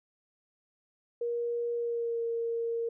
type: tone with pitch glide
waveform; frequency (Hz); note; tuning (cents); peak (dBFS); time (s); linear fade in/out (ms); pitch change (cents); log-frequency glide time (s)
sine; 473.4 to 463.1; A#4 to A#4; +27 to -11; -29; 1.21-2.89; 5; -38; 1.74-2.23
effects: none